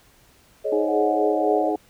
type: chord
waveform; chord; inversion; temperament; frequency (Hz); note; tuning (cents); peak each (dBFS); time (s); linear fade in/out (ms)
sine; Ab suspended fourth; none; equal with one note detuned; 423.5 / 554.4 / 622.3; Ab4 / Db5 / Eb5; +34 / 0 / 0; -26; 0.64-1.71; 20
type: harmonic tone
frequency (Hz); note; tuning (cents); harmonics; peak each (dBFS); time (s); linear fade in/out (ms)
104.9; G#2; +18; 3 / 4 / 5 / 6 / 7 / 8; -25 / -25 / -33 / -41 / -36 / -35; 0.72-1.76; 5
type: tone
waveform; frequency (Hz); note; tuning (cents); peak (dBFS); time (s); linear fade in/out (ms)
sine; 732; F#5; -19; -24; 0.88-1.76; 5
effects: pink hiss -56 dBFS RMS until 1.89 s